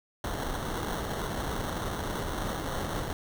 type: noise with sample-and-hold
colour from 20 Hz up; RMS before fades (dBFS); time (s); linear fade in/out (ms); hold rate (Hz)
pink; -33; 0.24-3.13; 2; 2450
effects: none